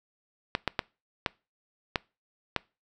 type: clicks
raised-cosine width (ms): 0.3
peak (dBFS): -9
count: 6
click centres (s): 0.551 / 0.677 / 0.792 / 1.262 / 1.958 / 2.563
effects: noise-tail reverb RT60 0.3 s tail -24 dB re dry